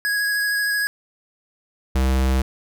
square tone with vibrato, 1661.2 Hz, G#6, in tune, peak -20 dBFS, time 0.05-0.87 s, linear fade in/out 0 ms, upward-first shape square, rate 13 Hz, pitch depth 10 cents each way
square tone, 65.41 Hz, C2, in tune, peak -17 dBFS, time 1.95-2.42 s, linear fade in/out 5 ms
effects none

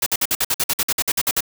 white noise bursts, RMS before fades -19 dBFS, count 15, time 0.02-1.407 s, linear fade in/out 5 ms, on 43 ms, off 53 ms, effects none

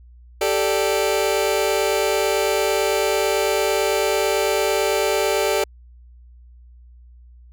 sawtooth chord, G suspended second, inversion none, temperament just, 392 / 441 / 588 Hz, G4 / A4 / D5, 0 / +4 / +2 cents, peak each -18 dBFS, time 0.41-5.64 s, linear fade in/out 5 ms, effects added 60 Hz sine -43 dBFS peak until 7.52 s

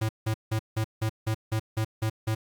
square tone bursts, 110 Hz, A2, in tune, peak -25 dBFS, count 10, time 0.01-2.35 s, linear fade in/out 10 ms, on 81 ms, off 170 ms, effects 9-bit

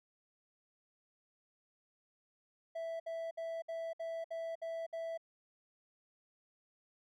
triangle tone bursts, 659.3 Hz, E5, in tune, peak -36 dBFS, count 8, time 2.75-5.177 s, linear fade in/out 10 ms, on 250 ms, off 61 ms, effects none

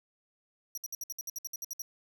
sawtooth tone bursts, 5780 Hz, F#8, 41 cents flat, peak -33 dBFS, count 13, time 0.75-1.82 s, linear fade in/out 2 ms, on 26 ms, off 61 ms, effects none

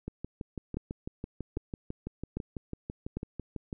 two click trains, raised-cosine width 3 ms, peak -23 / -20 dBFS, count 23 / 4, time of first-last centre 0.08-3.728 / 0.77-3.17 s, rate 6.03 / 1.25 Hz, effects none

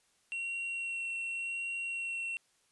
triangle tone with vibrato, 2732 Hz, F7, 39 cents flat, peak -33 dBFS, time 0.32-2.37 s, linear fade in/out 0 ms, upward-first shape sine, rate 0.89 Hz, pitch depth 9 cents each way, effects white hiss -71 dBFS RMS until 2.71 s + resampled to 24000 Hz

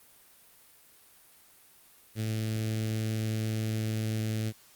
sawtooth tone with notch filter, 109.9 Hz, A2, 2 cents flat, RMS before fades -31 dBFS, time 2.15-4.53 s, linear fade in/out 50 ms, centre 990 Hz, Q 0.52, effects white hiss -58 dBFS RMS until 4.75 s + Opus 32 kbps

